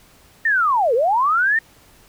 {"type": "linear two-way sweep", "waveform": "sine", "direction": "down then up", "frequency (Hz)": [1854, 433.9, 1854], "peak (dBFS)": -14, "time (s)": [0.45, 1.59], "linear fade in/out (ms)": 5, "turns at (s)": 0.94, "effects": ["pink hiss -51 dBFS RMS until 2.08 s"]}